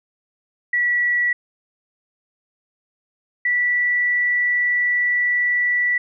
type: tone pair in turn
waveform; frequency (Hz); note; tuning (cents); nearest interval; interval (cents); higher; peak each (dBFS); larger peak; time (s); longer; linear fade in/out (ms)
sine; 1943 / 1958.8; B6 / B6; -29 / -15; unison; 14; second; -16; neither; 0.73-1.33 / 3.45-5.98; second; 5
effects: none

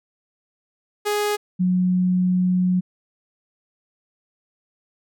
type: tone pair in turn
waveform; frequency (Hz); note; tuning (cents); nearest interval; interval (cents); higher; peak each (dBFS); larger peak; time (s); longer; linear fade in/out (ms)
sawtooth / sine; 415.8 / 182.14; G#4 / F#3; +2 / -27; octave + major second; 1429; first; -16; neither; 1.05-1.37 / 1.59-2.81; second; 20
effects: none

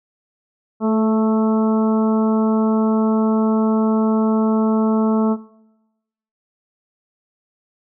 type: harmonic tone with a mistuned harmonic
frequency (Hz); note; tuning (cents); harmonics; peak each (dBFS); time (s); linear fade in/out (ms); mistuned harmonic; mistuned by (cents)
220; A3; 0; 1 / 2 / 3 / 4 / 5 / 6; -16 / -22 / -26 / -28 / -30 / -32; 0.8-5.37; 50; 2; -18
effects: noise-tail reverb RT60 1.0 s tail -22 dB re dry

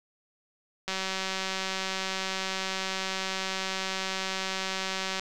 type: click train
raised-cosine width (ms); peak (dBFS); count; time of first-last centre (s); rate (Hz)
0.2; -14; 821; 0.88-5.196; 190
effects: none

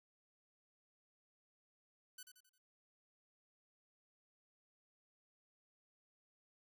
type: tone with echo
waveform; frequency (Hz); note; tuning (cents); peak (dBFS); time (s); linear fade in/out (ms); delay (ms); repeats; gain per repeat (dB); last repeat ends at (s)
5% pulse; 1500; F#6; +23; -39; 2.18-2.23; 5; 88; 4; -7; 2.582
effects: none

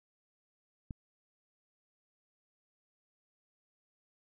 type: click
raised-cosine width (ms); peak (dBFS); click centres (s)
5; -28; 0.908
effects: none

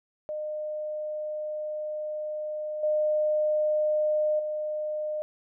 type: tone with level steps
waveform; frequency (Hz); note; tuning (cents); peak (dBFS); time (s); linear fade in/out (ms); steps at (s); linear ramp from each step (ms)
sine; 609; D#5; -37; -30 / -22 / -28; 0.29-5.22; 0; 2.83 / 4.39; 5
effects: none

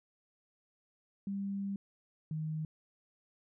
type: tone pair in turn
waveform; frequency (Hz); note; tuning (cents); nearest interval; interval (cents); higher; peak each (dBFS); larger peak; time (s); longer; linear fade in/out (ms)
sine; 198 / 156.21; G3 / D#3; +18 / +7; major third; 411; first; -34 / -34; neither; 1.27-1.76 / 2.31-2.65; first; 2
effects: none

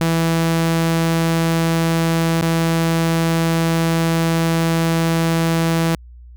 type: tone with dropouts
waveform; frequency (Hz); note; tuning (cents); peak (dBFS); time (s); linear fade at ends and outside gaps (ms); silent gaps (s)
sawtooth; 164.81; E3; 0; -11; 0.01-5.95; 0; 2.412-2.423
effects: added 60 Hz sine -37 dBFS peak until 6.36 s

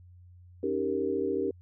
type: chord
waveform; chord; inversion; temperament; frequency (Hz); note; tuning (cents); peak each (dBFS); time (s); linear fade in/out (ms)
sine; Eb dominant seventh; third; equal; 277.2 / 311.1 / 392 / 466.2; Db4 / Eb4 / G4 / Bb4; 0 / 0 / 0 / 0; -34 / -35 / -30 / -32; 0.63-1.51; 5
effects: added 89 Hz sine -50 dBFS peak until 1.61 s

